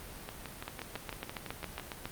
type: two click trains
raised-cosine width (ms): 0.3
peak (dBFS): -21 / -23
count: 11 / 10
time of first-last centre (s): 0.68-2.056 / 0.29-1.798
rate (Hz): 7.27 / 5.97
effects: pink hiss -47 dBFS RMS until 2.11 s + Opus 32 kbps